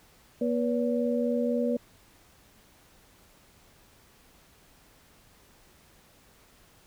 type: tone cluster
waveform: sine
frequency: 240.3 / 487.2 / 571 Hz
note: B3 / B4 / D5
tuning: -47 / -24 / -49 cents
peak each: -27 / -29 / -31 dBFS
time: 0.41-1.77 s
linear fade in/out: 5 ms
effects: pink hiss -59 dBFS RMS until 6.86 s